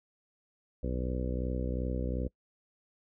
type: harmonic tone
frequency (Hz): 62.7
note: B1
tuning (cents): +27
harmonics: 1 / 2 / 3 / 4 / 5 / 6 / 7 / 8 / 9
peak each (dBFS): -33 / -39 / -40 / -40 / -43 / -45 / -45 / -41 / -47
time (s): 0.83-2.28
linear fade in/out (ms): 5
effects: noise-tail reverb RT60 0.1 s tail -24 dB re dry